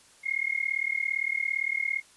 sine tone with amplitude modulation, 2147 Hz, C7, 44 cents sharp, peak -22 dBFS, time 0.23-2.02 s, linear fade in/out 50 ms, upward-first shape sine, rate 37.6 Hz, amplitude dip 95%, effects white hiss -57 dBFS RMS until 2.16 s + resampled to 24000 Hz

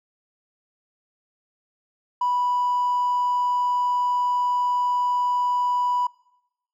sine tone with hard clipping, 984 Hz, B5, 7 cents flat, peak -20 dBFS, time 2.21-6.07 s, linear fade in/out 5 ms, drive 1 dB, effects noise-tail reverb RT60 0.9 s tail -23 dB re dry

